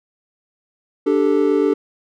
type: chord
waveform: triangle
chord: D suspended fourth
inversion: none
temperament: equal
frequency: 293.7 / 392 / 440 Hz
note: D4 / G4 / A4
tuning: 0 / 0 / 0 cents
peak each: -16 dBFS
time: 1.06-1.74 s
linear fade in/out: 10 ms
effects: none